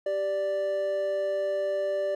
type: tone pair together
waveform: triangle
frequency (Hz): 391.2 / 587.3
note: G4 / D5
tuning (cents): -4 / 0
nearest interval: perfect fifth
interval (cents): 704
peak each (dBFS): -32 / -24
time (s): 0.06-2.15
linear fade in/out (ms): 5
effects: none